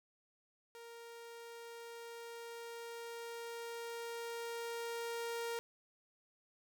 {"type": "tone with level ramp", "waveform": "sawtooth", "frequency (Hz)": 466.2, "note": "A#4", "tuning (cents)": 0, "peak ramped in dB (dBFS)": [-47, -34], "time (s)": [0.75, 5.59], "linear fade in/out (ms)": 0, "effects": []}